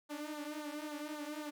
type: tone with flanger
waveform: sawtooth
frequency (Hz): 299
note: D4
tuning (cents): +31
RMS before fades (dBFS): -43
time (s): 0.09-1.51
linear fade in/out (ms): 20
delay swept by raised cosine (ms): 0.36 to 4.56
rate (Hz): 3.7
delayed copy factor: -0.75
effects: none